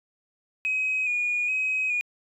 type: tone with vibrato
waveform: sine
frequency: 2489 Hz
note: D#7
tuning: in tune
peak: -22 dBFS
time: 0.65-2.01 s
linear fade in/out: 0 ms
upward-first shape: square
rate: 1.2 Hz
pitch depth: 31 cents each way
effects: tanh soft clip ceiling -19 dBFS